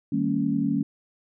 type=chord; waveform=sine; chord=Eb dominant seventh; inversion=none; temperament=equal with one note detuned; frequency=155.56 / 196 / 227.9 / 277.2 Hz; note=Eb3 / G3 / Bb3 / Db4; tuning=0 / 0 / -39 / 0 cents; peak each=-30 / -28 / -27 / -25 dBFS; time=0.12-0.83 s; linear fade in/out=5 ms; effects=none

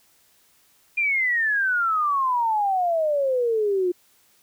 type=exponential sweep; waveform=sine; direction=down; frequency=2431 to 350 Hz; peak=-19 dBFS; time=0.97-3.92 s; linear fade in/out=10 ms; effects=white hiss -60 dBFS RMS until 4.42 s

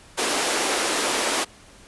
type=high-pass noise; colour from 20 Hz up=pink; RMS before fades=-23 dBFS; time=0.17-1.45 s; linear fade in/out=20 ms; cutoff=300 Hz; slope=24 dB/octave; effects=pink hiss -49 dBFS RMS until 1.87 s + resampled to 24000 Hz

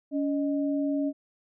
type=tone pair together; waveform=sine; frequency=282.7 / 618 Hz; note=C#4 / D#5; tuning=+34 / -12 cents; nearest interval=octave + major second; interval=1354 cents; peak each=-25 / -33 dBFS; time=0.11-1.13 s; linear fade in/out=50 ms; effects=none

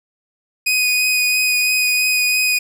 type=tone with vibrato; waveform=sawtooth; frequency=2491 Hz; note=D#7; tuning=1 cent sharp; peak=-11 dBFS; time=0.66-2.59 s; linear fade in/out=10 ms; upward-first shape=sine; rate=3 Hz; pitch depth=11 cents each way; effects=none

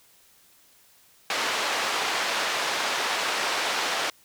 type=band-pass noise; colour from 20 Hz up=pink; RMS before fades=-27 dBFS; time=1.3-4.1 s; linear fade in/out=2 ms; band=680 to 5100 Hz; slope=12 dB/octave; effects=white hiss -58 dBFS RMS until 4.24 s

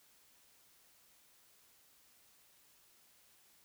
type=silence; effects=white hiss -67 dBFS RMS until 3.64 s

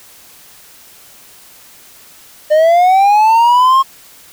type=linear sweep; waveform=triangle; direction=up; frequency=600 to 1082 Hz; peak=-4 dBFS; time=2.5-3.83 s; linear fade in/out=20 ms; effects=white hiss -41 dBFS RMS until 4.32 s

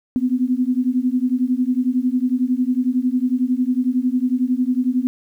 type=beating tone pair; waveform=sine; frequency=246.9 / 257.9 Hz; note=B3 / C4; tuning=0 / -25 cents; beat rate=11 Hz; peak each=-19 dBFS; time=0.16-5.07 s; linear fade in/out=0 ms; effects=9-bit

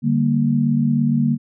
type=chord; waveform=sine; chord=G minor; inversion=second; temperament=equal; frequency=146.83 / 196 / 233.1 Hz; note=D3 / G3 / Bb3; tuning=0 / 0 / 0 cents; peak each=-19 / -23 / -17 dBFS; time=0.02-1.38 s; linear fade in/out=50 ms; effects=none

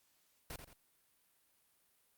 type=noise with echo; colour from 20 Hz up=pink; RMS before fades=-45 dBFS; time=0.5-0.56 s; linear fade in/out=2 ms; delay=86 ms; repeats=2; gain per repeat=-7 dB; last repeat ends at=0.732 s; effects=white hiss -74 dBFS RMS until 2.17 s + Opus 48 kbps

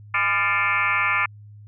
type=tone with frequency modulation; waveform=sine; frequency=1760 Hz; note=A6; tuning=in tune; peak=-18 dBFS; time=0.14-1.26 s; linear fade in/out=5 ms; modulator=187 Hz; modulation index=3.9; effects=added 104 Hz sine -41 dBFS peak until 1.67 s

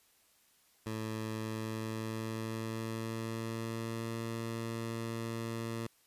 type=tone with pitch glide; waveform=15% pulse; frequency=110 to 114.47 Hz; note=A2 to A#2; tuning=0 to -31 cents; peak=-30 dBFS; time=0.86-5.87 s; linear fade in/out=5 ms; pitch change=+69 cents; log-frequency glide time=1.36-4.2 s; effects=white hiss -68 dBFS RMS until 6.06 s + resampled to 32000 Hz

